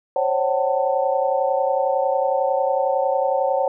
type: tone cluster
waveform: sine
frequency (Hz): 533 / 564 / 756 / 892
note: C5 / C#5 / F#5 / A5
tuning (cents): +32 / +30 / +37 / +23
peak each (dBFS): -21 / -23 / -23 / -26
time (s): 0.16-3.68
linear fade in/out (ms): 2
effects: none